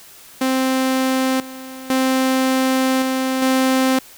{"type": "tone with level steps", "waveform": "sawtooth", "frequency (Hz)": 261.6, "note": "C4", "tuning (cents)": 0, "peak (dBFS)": [-12, -28, -11, -14, -10], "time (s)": [0.41, 3.99], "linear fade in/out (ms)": 5, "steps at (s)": [1.4, 1.9, 3.02, 3.42], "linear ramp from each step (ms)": 2, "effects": ["white hiss -43 dBFS RMS until 4.17 s"]}